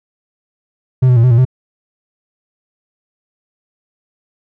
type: tone with pitch steps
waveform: triangle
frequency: 128.6 / 124.9 / 115.5 / 126.8 / 116.3 / 128.5 Hz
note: C3 / B2 / A#2 / B2 / A#2 / C3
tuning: -30 / +20 / -16 / +46 / -4 / -31 cents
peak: -4 dBFS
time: 1.02-1.452 s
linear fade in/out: 10 ms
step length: 72 ms
effects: none